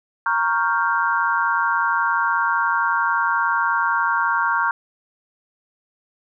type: chord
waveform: sine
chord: G half-diminished seventh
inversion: first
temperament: equal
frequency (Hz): 932.3 / 1108.7 / 1396.9 / 1568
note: Bb5 / Db6 / F6 / G6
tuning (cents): 0 / 0 / 0 / 0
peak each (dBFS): -22 / -23 / -22 / -24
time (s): 0.26-4.71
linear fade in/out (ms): 2
effects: none